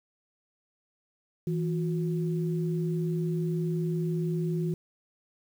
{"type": "tone pair together", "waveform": "sine", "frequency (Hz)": [163.53, 360.8], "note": ["E3", "F#4"], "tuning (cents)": [-14, -44], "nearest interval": "octave + major second", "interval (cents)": 1370, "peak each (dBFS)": [-27, -33], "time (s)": [1.47, 4.74], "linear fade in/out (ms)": 2, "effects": ["9-bit"]}